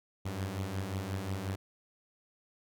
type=beating tone pair; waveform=sawtooth; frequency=92.5 / 98.1 Hz; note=F#2 / G2; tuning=0 / +2 cents; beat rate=5.6 Hz; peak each=-35 / -32 dBFS; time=0.25-1.56 s; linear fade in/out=10 ms; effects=none